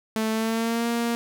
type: tone with pitch glide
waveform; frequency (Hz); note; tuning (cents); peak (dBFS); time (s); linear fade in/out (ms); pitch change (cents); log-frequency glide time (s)
sawtooth; 220 to 234.4; A3 to A#3; 0 to +10; -19; 0.16-1.15; 0; +110; 0.31-0.87
effects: none